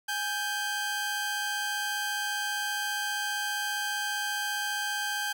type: tone pair together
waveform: sawtooth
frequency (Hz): 830.6 / 1566.2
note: G#5 / G6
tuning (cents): 0 / -2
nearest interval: major seventh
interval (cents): 1098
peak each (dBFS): -31 / -27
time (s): 0.08-5.33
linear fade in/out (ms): 10
effects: none